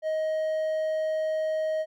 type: tone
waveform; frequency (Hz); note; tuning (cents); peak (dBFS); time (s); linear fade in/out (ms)
triangle; 628; D#5; +16; -23; 0.02-1.86; 50
effects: none